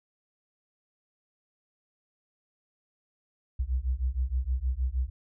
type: beating tone pair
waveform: sine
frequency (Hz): 60.6 / 67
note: B1 / C2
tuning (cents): -32 / +42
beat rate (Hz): 6.4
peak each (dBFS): -29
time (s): 3.59-5.1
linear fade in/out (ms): 10
effects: none